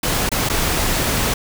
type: noise with dropouts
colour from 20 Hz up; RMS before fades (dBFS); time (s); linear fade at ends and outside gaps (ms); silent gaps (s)
pink; -19; 0.03-1.34; 5; 0.292-0.316 / 0.49-0.497
effects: none